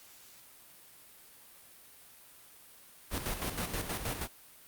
pink noise with tremolo, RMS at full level -34 dBFS, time 3.1-4.28 s, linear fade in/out 50 ms, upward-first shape square, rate 6.3 Hz, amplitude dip 55%, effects white hiss -56 dBFS RMS until 4.67 s + Opus 48 kbps

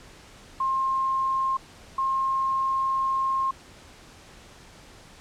sine tone pair in turn, 1063 / 1067.4 Hz, C6 / C6, +27 / +34 cents, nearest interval unison, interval 7 cents, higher second, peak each -22 dBFS, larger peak neither, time 0.6-1.57 / 1.98-3.51 s, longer second, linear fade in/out 5 ms, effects pink hiss -49 dBFS RMS until 5.2 s + low-pass 8000 Hz 12 dB/octave

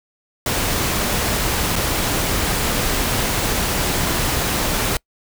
pink noise with dropouts, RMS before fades -20 dBFS, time 0.46-4.97 s, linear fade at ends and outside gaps 2 ms, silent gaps 1.757-1.762 s, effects noise-tail reverb RT60 0.1 s tail -26 dB re dry

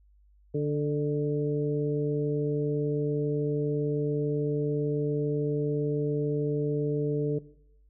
harmonic tone with a mistuned harmonic, 147 Hz, D3, 2 cents sharp, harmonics 1 / 2 / 3 / 4, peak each -29 / -32 / -28 / -42 dBFS, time 0.54-7.39 s, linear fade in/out 10 ms, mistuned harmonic 4, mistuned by +29 cents, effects noise-tail reverb RT60 0.7 s tail -18 dB re dry + added 50 Hz sine -57 dBFS peak until 7.89 s

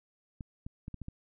clicks, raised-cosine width 5 ms, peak -28 dBFS, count 6, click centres 0.408 / 0.665 / 0.881 / 0.943 / 1.017 / 1.084 s, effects none

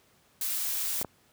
blue noise, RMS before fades -31 dBFS, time 0.41-1.03 s, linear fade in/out 2 ms
clicks, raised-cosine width 1 ms, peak -21 dBFS, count 2, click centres 1.014 / 1.047 s
effects pink hiss -64 dBFS RMS until 1.32 s + high-pass 80 Hz 12 dB/octave

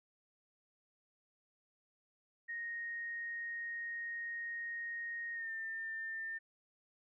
sine tone with pitch glide, 1864.7 to 1799.1 Hz, A#6 to A6, 0 to +38 cents, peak -39 dBFS, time 2.48-6.39 s, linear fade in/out 20 ms, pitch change -62 cents, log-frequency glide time 5.34-5.51 s, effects none

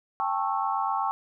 sine chord, A dominant seventh, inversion third, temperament just, 792 / 880 / 1100 / 1320 Hz, G5 / A5 / C#6 / E6, +18 / 0 / -14 / +2 cents, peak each -29 / -30 / -29 / -34 dBFS, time 0.2-1.11 s, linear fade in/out 0 ms, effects none

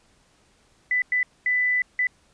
sine tone bursts at uneven times, 1993 Hz, B6, 15 cents sharp, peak -19 dBFS, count 4, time 0.91-1.02 / 1.12-1.23 / 1.46-1.82 / 1.99-2.07 s, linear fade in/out 2 ms, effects pink hiss -61 dBFS RMS until 2.33 s + resampled to 22050 Hz

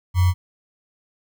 sine tone with sample-and-hold, 89.9 Hz, F#2, 49 cents flat, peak -13 dBFS, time 0.14-0.34 s, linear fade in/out 50 ms, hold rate 1050 Hz, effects none

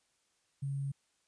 sine tone with sample-and-hold, 138.6 Hz, C#3, in tune, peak -33 dBFS, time 0.62-0.92 s, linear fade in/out 10 ms, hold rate 8820 Hz, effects white hiss -75 dBFS RMS until 1.27 s + resampled to 22050 Hz

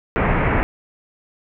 pink low-pass noise, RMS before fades -18 dBFS, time 0.16-0.63 s, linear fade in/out 0 ms, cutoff 2400 Hz, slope 48 dB/octave, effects none

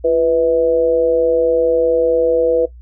sine tone with amplitude modulation, 493.9 Hz, B4, in tune, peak -7 dBFS, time 0.04-2.66 s, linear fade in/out 10 ms, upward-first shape sine, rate 151 Hz, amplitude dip 75%, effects noise-tail reverb RT60 0.1 s tail -17 dB re dry + added 60 Hz sine -35 dBFS peak until 2.81 s

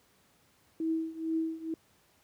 sine tone with tremolo, 323.2 Hz, E4, 34 cents flat, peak -26 dBFS, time 0.8-1.74 s, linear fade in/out 2 ms, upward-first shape triangle, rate 2.2 Hz, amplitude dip 90%, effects pink hiss -66 dBFS RMS until 2.23 s + high-pass 80 Hz 12 dB/octave

